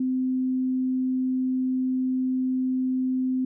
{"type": "tone", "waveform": "sine", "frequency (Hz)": 257.6, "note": "C4", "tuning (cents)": -27, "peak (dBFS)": -22, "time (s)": [0, 3.45], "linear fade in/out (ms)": 5, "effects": []}